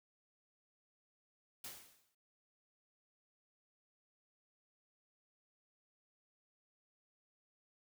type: noise with exponential decay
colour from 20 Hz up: white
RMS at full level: -45 dBFS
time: 1.64-2.15 s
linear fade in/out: 5 ms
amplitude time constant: 110 ms
effects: none